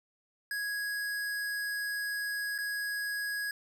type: tone with dropouts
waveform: square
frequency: 1661.2 Hz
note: G#6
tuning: in tune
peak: -33 dBFS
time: 0.51-3.51 s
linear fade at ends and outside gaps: 2 ms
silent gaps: 2.58-2.586 s
effects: none